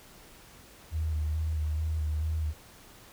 sine tone with vibrato, 77.78 Hz, D#2, in tune, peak -27 dBFS, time 0.91-2.54 s, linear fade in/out 50 ms, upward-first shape square, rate 2.3 Hz, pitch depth 28 cents each way, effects pink hiss -53 dBFS RMS until 3.12 s

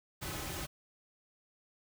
pink noise with comb filter, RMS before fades -40 dBFS, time 0.21-0.67 s, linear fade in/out 20 ms, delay 4.3 ms, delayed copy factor -0.55, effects none

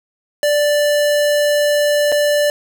square tone with dropouts, 587.3 Hz, D5, in tune, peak -13 dBFS, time 0.43-2.5 s, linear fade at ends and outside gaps 1 ms, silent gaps 2.119-2.123 s, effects none

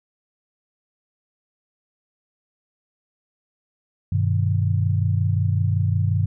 sine chord, G augmented, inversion none, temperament equal, 98 / 123.47 / 155.56 Hz, G2 / B2 / D#3, 0 / 0 / 0 cents, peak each -19 / -24 / -25 dBFS, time 4.12-6.26 s, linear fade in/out 5 ms, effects none

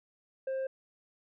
triangle tone with tanh clipping, 530 Hz, C5, 22 cents sharp, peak -32 dBFS, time 0.47-0.67 s, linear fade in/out 5 ms, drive 8 dB, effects none

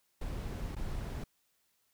brown noise with dropouts, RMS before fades -38 dBFS, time 0.21-1.24 s, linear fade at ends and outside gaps 5 ms, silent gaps 0.752-0.764 s, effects white hiss -75 dBFS RMS until 1.93 s

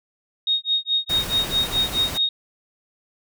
sine tone with tremolo, 3729 Hz, A#7, in tune, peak -16 dBFS, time 0.47-2.29 s, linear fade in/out 2 ms, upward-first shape sine, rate 4.7 Hz, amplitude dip 100%
pink noise, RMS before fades -30 dBFS, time 1.09-2.18 s, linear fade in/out 10 ms
effects none

